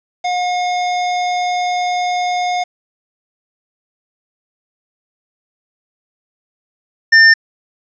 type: tone pair in turn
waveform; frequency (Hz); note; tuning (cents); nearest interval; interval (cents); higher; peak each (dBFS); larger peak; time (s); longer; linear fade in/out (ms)
square; 719 / 1799.8; F#5 / A6; -50 / +39; octave + major third; 1589; second; -16 / -5; second; 0.24-2.64 / 7.12-7.34; first; 10
effects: resampled to 16000 Hz + 7-bit